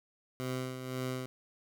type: tone with tremolo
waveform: 15% pulse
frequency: 128.7 Hz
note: C3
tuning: 28 cents flat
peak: -27 dBFS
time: 0.4-1.26 s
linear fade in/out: 0 ms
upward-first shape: sine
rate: 1.9 Hz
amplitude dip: 55%
effects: none